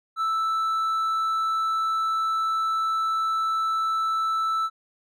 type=tone with hard clipping; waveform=sine; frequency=1318.5 Hz; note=E6; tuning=in tune; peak=-23 dBFS; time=0.16-4.7 s; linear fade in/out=50 ms; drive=3 dB; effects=none